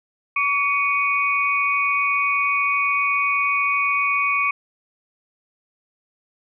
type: tone cluster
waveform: sine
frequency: 1133 / 2238 / 2474 Hz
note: C#6 / C#7 / D#7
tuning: +37 / +16 / -10 cents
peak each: -22 dBFS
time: 0.36-4.51 s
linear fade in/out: 5 ms
effects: none